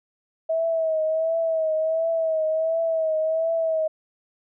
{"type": "tone with vibrato", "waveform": "sine", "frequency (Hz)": 644, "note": "E5", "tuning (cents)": -41, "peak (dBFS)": -20, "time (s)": [0.49, 3.88], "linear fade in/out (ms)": 10, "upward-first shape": "triangle", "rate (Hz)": 1.4, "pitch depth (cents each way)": 51, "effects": []}